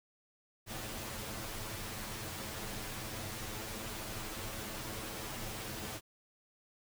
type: noise with comb filter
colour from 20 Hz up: pink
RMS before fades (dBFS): -42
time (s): 0.66-6.01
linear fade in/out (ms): 50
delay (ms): 9.2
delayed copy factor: +0.75
effects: none